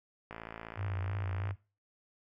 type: click train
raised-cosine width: 0.5 ms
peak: -27 dBFS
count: 68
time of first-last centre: 0.31-1.509 s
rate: 55.9 Hz
type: tone with vibrato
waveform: sine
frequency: 95.3 Hz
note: G2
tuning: 48 cents flat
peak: -33 dBFS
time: 0.76-1.56 s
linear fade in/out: 50 ms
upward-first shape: sine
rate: 3.1 Hz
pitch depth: 50 cents each way
effects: noise-tail reverb RT60 0.3 s tail -18 dB re dry